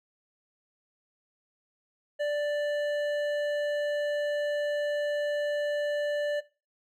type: tone with hard clipping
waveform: triangle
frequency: 587.3 Hz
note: D5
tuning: in tune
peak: -28 dBFS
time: 2.19-6.41 s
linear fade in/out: 20 ms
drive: 13 dB
effects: noise-tail reverb RT60 0.3 s tail -17 dB re dry

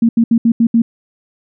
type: tone bursts at uneven times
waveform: sine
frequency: 230.7 Hz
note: A#3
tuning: 18 cents flat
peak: -7 dBFS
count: 6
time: 0.02-0.09 / 0.17-0.24 / 0.31-0.38 / 0.45-0.52 / 0.6-0.67 / 0.74-0.82 s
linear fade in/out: 5 ms
effects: none

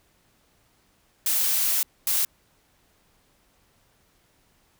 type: noise bursts at uneven times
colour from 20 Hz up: blue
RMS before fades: -23 dBFS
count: 2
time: 1.26-1.83 / 2.07-2.25 s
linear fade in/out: 2 ms
effects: pink hiss -64 dBFS RMS until 4.79 s

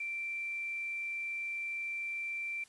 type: tone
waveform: sine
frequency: 2349 Hz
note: D7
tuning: in tune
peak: -35 dBFS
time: 0-2.64 s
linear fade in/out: 5 ms
effects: white hiss -62 dBFS RMS until 2.68 s + resampled to 24000 Hz

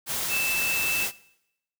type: tone in noise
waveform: sine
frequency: 2641 Hz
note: E7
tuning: 3 cents sharp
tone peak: -25 dBFS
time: 0.28-1.08 s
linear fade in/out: 50 ms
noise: white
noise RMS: -29 dBFS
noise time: 0.06-1.12 s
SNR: +1 dB
effects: noise-tail reverb RT60 0.8 s tail -20 dB re dry

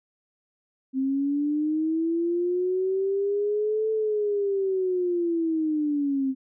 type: linear two-way sweep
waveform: sine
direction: up then down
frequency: 261.6 to 440 to 261.6 Hz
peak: -22 dBFS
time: 0.93-6.35 s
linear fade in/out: 50 ms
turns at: 3.91 s
effects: none

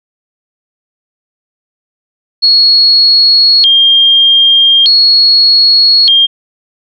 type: tone with vibrato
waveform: sine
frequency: 3729 Hz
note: A#7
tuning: in tune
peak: -3 dBFS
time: 2.42-6.27 s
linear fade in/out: 20 ms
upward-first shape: square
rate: 0.41 Hz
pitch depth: 260 cents each way
effects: none

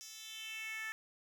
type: tone with high-pass filter sweep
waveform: 10% pulse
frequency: 440 Hz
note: A4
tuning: in tune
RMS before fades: -45 dBFS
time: 0.01-0.92 s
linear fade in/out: 0 ms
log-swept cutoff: 5000 to 1700 Hz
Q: 3.7
effects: none

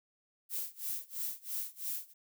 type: noise with tremolo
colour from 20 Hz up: violet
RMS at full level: -36 dBFS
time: 0.49-2.14 s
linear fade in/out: 50 ms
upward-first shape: sine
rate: 3 Hz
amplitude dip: 95%
effects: none

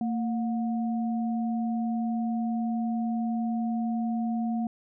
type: tone pair together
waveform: sine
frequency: 227.7 / 721.2 Hz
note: A#3 / F#5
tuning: -40 / -45 cents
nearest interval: octave + minor sixth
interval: 1995 cents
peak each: -26 / -36 dBFS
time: 0.01-4.67 s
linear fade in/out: 2 ms
effects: none

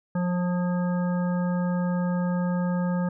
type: harmonic tone with a mistuned harmonic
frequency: 177.9 Hz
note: F3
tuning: 32 cents sharp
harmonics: 1 / 3 / 5 / 7 / 9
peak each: -23 / -33 / -37 / -40 / -42 dBFS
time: 0.15-3.09 s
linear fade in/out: 5 ms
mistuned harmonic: 9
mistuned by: +28 cents
effects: none

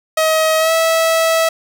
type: tone with pitch glide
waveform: sawtooth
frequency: 634 to 651.8 Hz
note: D#5 to E5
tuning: +32 to -20 cents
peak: -8 dBFS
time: 0.17-1.49 s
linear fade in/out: 5 ms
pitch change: +48 cents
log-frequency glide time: 0.58-0.72 s
effects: none

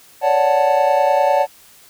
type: chord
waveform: triangle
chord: D major seventh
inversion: third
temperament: equal with one note detuned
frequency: 557.3 / 587.3 / 740 / 880 Hz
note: C#5 / D5 / F#5 / A5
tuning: +9 / 0 / 0 / 0 cents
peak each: -16 dBFS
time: 0.21-1.47 s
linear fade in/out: 50 ms
effects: white hiss -47 dBFS RMS until 1.89 s

